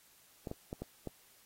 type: clicks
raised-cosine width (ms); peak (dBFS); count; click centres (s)
2; -26; 5; 0.472 / 0.514 / 0.729 / 0.82 / 1.073
effects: white hiss -64 dBFS RMS until 1.45 s + AAC 48 kbps